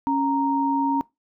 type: tone pair together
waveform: sine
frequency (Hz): 276.1 / 931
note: C#4 / A#5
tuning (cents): -7 / -2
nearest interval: octave + major sixth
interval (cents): 2105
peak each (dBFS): -22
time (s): 0.07-1.01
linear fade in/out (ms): 0
effects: noise-tail reverb RT60 0.2 s tail -22 dB re dry